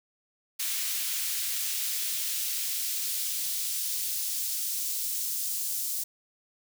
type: noise with high-pass filter sweep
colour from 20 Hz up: white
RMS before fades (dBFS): -31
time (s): 0.59-6.04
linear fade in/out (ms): 10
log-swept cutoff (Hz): 2200 to 6100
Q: 0.78
effects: none